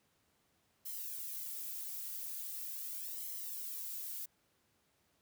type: noise with flanger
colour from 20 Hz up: violet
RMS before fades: -43 dBFS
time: 0.85-4.26 s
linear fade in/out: 10 ms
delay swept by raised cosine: 0.96 to 3.16 ms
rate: 0.41 Hz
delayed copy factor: +0.9
effects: pink hiss -75 dBFS RMS until 5.21 s + high-pass 80 Hz 12 dB/octave